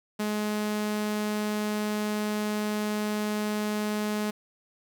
sawtooth tone, 210.9 Hz, G#3, 27 cents sharp, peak -23 dBFS, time 0.19-4.31 s, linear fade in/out 10 ms, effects 9-bit

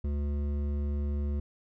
sine tone with hard clipping, 72.1 Hz, D2, 31 cents flat, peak -30 dBFS, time 0.04-1.4 s, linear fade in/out 5 ms, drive 11 dB, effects none

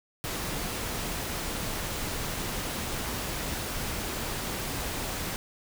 pink noise, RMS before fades -33 dBFS, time 0.24-5.36 s, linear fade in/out 0 ms, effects none

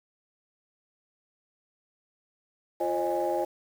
sine tone cluster, 348.2 / 534 / 616 / 824 Hz, F4 / C5 / D#5 / G#5, -5 / +35 / -17 / -14 cents, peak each -30 dBFS, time 2.8-3.45 s, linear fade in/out 10 ms, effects tanh soft clip ceiling -18 dBFS + 8-bit

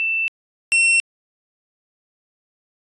sine / 45% pulse tone pair in turn, 2665 / 2710 Hz, E7 / E7, +18 / +47 cents, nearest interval unison, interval 29 cents, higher second, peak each -18 / -13 dBFS, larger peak second, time 0-0.28 / 0.72-1 s, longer neither, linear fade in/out 0 ms, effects resampled to 22050 Hz

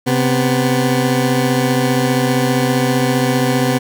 20% pulse tone pair together, 132.18 / 249.2 Hz, C3 / B3, +18 / +16 cents, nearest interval major seventh, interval 1098 cents, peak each -11 dBFS, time 0.06-3.79 s, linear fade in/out 20 ms, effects none

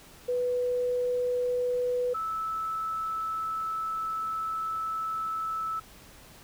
sine tone pair in turn, 493.9 / 1309.4 Hz, B4 / E6, 0 / -12 cents, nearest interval octave + perfect fourth, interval 1688 cents, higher second, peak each -25 / -29 dBFS, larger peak first, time 0.28-2.14 / 2.14-5.8 s, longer second, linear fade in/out 10 ms, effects pink hiss -52 dBFS RMS until 6.43 s

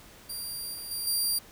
15% pulse tone with level steps, 4744 Hz, D8, 17 cents sharp, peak -28 / -31 / -25 / -19 dBFS, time 0.29-1.39 s, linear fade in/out 10 ms, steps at 0.74 / 0.91 / 1.07 s, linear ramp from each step 2 ms, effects pink hiss -52 dBFS RMS until 1.51 s

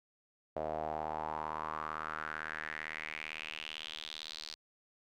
sawtooth tone with band-pass filter sweep, 77.78 Hz, D#2, in tune, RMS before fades -41 dBFS, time 0.56-4.55 s, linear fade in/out 5 ms, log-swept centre 620 to 4500 Hz, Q 4.5, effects none

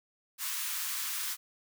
white high-pass noise, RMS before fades -35 dBFS, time 0.38-1.37 s, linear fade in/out 50 ms, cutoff 990 Hz, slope 48 dB/octave, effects none

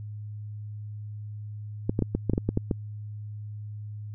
clicks, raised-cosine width 3 ms, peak -11 dBFS, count 10, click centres 1.895 / 1.991 / 2.023 / 2.15 / 2.297 / 2.335 / 2.379 / 2.49 / 2.574 / 2.712 s, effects added 105 Hz sine -35 dBFS peak until 4.14 s

